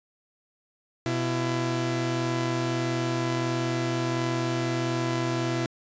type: tone pair together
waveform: sawtooth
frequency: 125.6 / 335.3 Hz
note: B2 / E4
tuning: +30 / +30 cents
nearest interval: octave + perfect fourth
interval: 1700 cents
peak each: -24 dBFS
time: 1.06-5.66 s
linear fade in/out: 0 ms
effects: resampled to 16000 Hz